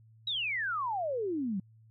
sine exponential sweep, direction down, 3939 to 180 Hz, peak -30 dBFS, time 0.27-1.6 s, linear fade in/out 5 ms, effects added 111 Hz sine -56 dBFS peak until 1.9 s

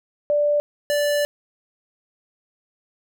sine / square tone pair in turn, 587.3 / 584.1 Hz, D5 / D5, 0 / -10 cents, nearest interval unison, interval 10 cents, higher first, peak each -16 / -19 dBFS, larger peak first, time 0.3-0.6 / 0.9-1.25 s, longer second, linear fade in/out 0 ms, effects none

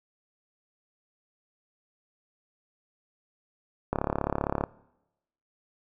click train, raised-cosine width 1 ms, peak -12 dBFS, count 26, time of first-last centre 3.93-4.638 s, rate 35.3 Hz, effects noise-tail reverb RT60 0.9 s tail -21 dB re dry

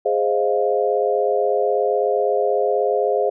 sine chord, F minor seventh, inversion first, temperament equal, 415.3 / 523.3 / 622.3 / 698.5 Hz, Ab4 / C5 / Eb5 / F5, 0 / 0 / 0 / 0 cents, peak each -20 / -21 / -24 / -23 dBFS, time 0.05-3.3 s, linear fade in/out 10 ms, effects none

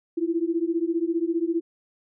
sine beating tone pair, 327.2 / 342.2 Hz, E4 / F4, -13 / -35 cents, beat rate 15 Hz, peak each -25 / -25 dBFS, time 0.17-1.61 s, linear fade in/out 10 ms, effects none

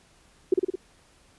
sine tone with echo, 370 Hz, F#4, in tune, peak -14 dBFS, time 0.52-0.54 s, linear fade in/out 5 ms, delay 54 ms, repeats 4, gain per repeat -3 dB, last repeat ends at 0.756 s, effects pink hiss -59 dBFS RMS until 1.38 s + resampled to 24000 Hz

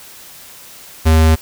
square tone, 79.7 Hz, D#2, 42 cents sharp, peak -8 dBFS, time 1.05-1.36 s, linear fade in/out 20 ms, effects white hiss -38 dBFS RMS until 1.41 s

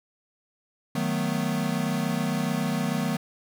square chord, B dominant seventh, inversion first, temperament equal, 155.56 / 185 / 220 / 246.9 Hz, D#3 / F#3 / A3 / B3, 0 / 0 / 0 / 0 cents, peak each -31 dBFS, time 0.95-3.17 s, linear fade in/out 5 ms, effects none

